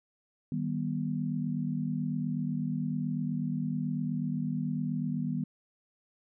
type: chord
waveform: sine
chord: Eb augmented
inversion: none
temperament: just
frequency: 155.56 / 194.45 / 243.1 Hz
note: Eb3 / G3 / B3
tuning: 0 / -14 / -27 cents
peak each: -33 / -35 / -33 dBFS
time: 0.52-5.44 s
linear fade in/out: 2 ms
effects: none